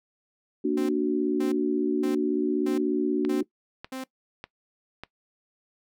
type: chord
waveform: sine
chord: Bb augmented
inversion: none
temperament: equal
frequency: 233.1 / 293.7 / 370 Hz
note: Bb3 / D4 / F#4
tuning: 0 / 0 / 0 cents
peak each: -29 / -25 / -26 dBFS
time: 0.64-3.43 s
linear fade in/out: 10 ms
type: tone bursts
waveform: sawtooth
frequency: 261.6 Hz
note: C4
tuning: in tune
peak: -29 dBFS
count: 6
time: 0.77-4.04 s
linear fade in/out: 5 ms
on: 120 ms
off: 510 ms
type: click train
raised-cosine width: 0.3 ms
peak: -21 dBFS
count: 4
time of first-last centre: 3.25-5.036 s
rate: 1.68 Hz
effects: noise-tail reverb RT60 0.1 s tail -20 dB re dry